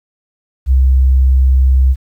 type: tone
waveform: sine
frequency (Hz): 65.41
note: C2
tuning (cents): 0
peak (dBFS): -6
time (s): 0.66-1.96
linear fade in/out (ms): 50
effects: 8-bit